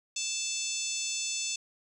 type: harmonic tone with a mistuned harmonic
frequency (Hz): 880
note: A5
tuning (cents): 0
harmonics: 3 / 4 / 5 / 6 / 7 / 8 / 9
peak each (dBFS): -38 / -39 / -41 / -40 / -37 / -38 / -39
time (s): 0.16-1.56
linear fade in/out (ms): 5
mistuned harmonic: 7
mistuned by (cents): +23
effects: 10-bit